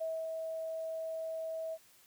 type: tone with ADSR envelope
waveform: sine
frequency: 646 Hz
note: E5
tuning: 35 cents flat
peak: -33 dBFS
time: 0-1.78 s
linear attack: 16 ms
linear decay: 250 ms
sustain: -3 dB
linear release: 48 ms
effects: white hiss -63 dBFS RMS until 2.06 s